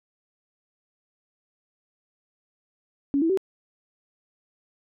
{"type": "tone with pitch steps", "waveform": "sine", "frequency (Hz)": [280.3, 327.6, 382.9], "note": ["C#4", "E4", "G4"], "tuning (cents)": [19, -11, -41], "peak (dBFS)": -19, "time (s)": [3.14, 3.374], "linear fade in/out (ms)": 0, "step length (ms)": 78, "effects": []}